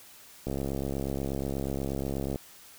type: click train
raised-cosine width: 2 ms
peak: -19 dBFS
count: 130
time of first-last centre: 0.47-2.359 s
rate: 68.3 Hz
effects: white hiss -52 dBFS RMS until 2.78 s